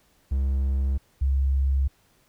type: tone pair in turn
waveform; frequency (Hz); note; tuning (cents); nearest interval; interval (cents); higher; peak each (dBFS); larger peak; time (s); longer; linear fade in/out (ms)
triangle / sine; 67.4 / 67.71; C#2 / C#2; -48 / -40; unison; 8; second; -19; neither; 0.31-0.98 / 1.21-1.88; neither; 10
effects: pink hiss -63 dBFS RMS until 2.28 s